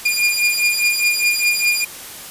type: beating tone pair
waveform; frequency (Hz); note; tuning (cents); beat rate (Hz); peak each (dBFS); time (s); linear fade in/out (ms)
sawtooth; 2418 / 2422.9; D7 / D#7; +50 / -47; 4.9; -15 / -14; 0.05-1.85; 10
effects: white hiss -34 dBFS RMS until 2.3 s + resampled to 32000 Hz